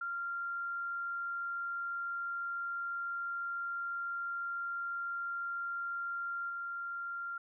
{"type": "tone with level steps", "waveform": "sine", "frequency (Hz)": 1387, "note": "F6", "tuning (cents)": -12, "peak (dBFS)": [-35, -37], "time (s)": [0.01, 7.38], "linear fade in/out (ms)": 5, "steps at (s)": 6.49, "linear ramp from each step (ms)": 10, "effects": []}